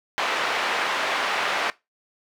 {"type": "band-pass noise", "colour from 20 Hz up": "pink", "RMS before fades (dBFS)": -25, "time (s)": [0.18, 1.7], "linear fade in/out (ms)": 0, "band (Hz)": [760, 2800], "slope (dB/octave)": 12, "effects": ["noise-tail reverb RT60 0.2 s tail -19 dB re dry"]}